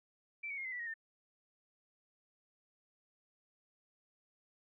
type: tone with pitch steps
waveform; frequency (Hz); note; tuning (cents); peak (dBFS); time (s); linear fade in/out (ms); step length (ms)
sine; 2334 / 2235 / 2140 / 2050 / 1962.7 / 1879.4 / 1799.8; D7 / C#7 / C7 / C7 / B6 / A#6 / A6; -11 / +14 / +38 / -36 / -11 / +14 / +39; -39; 0.43-0.941; 10; 73
effects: none